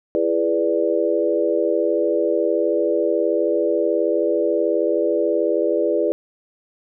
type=chord; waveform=sine; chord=E dominant seventh; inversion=none; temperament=equal with one note detuned; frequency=335.4 / 415.3 / 493.9 / 587.3 Hz; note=E4 / G#4 / B4 / D5; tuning=+30 / 0 / 0 / 0 cents; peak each=-22 dBFS; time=0.15-6.12 s; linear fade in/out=0 ms; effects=none